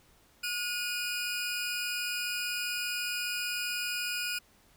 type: tone cluster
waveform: 25% pulse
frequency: 1439 / 2467 / 5180 Hz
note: F#6 / D#7 / E8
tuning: -49 / -15 / -31 cents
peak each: -32 / -30 / -38 dBFS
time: 0.43-4.39 s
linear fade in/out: 10 ms
effects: pink hiss -63 dBFS RMS until 4.76 s